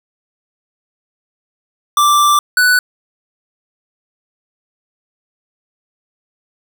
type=tone pair in turn; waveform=square; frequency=1174.7 / 1487.7 Hz; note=D6 / F#6; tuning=0 / +9 cents; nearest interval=major third; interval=409 cents; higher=second; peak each=-9 dBFS; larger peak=neither; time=1.97-2.39 / 2.57-2.79 s; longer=first; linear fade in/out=2 ms; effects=none